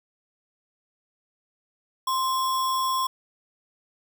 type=tone with sample-and-hold; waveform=sine; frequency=1046.5 Hz; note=C6; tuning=in tune; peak=-22 dBFS; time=2.07-3.07 s; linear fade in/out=5 ms; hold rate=4410 Hz; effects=none